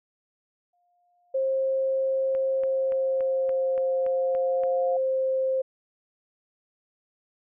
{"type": "tone with exponential growth", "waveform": "sine", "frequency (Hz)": 707, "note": "F5", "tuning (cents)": 21, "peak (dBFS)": -28, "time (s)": [0.73, 4.97], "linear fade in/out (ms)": 5, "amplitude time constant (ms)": 920}
{"type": "tone with pitch glide", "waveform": "sine", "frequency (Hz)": [532, 526.2], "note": ["C5", "C5"], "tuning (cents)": [29, 10], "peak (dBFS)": -22, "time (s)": [1.34, 5.62], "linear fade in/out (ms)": 10, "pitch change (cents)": -19, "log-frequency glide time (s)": [2.48, 3.94]}
{"type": "click train", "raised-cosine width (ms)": 0.5, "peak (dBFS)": -28, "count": 9, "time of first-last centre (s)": [2.35, 4.636], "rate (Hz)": 3.5}
{"effects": []}